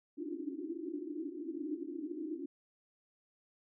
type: band-pass noise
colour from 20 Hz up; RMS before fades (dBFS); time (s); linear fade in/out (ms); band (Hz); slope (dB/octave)
white; -41; 0.17-2.46; 10; 280 to 350; 96
effects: none